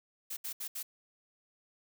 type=noise bursts at uneven times; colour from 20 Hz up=blue; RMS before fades=-39 dBFS; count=4; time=0.3-0.37 / 0.44-0.53 / 0.6-0.68 / 0.75-0.83 s; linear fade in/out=10 ms; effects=none